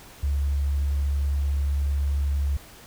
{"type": "tone", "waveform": "sine", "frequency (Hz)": 70.6, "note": "C#2", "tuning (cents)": 32, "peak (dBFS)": -21, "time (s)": [0.23, 2.57], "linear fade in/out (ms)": 5, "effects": ["pink hiss -47 dBFS RMS until 2.86 s"]}